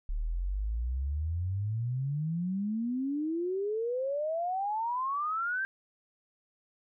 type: exponential sweep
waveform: sine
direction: up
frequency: 35.75 to 1595 Hz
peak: -29 dBFS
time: 0.09-5.65 s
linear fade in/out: 0 ms
effects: none